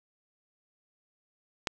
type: click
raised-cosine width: 0.2 ms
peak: -11 dBFS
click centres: 1.672 s
effects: none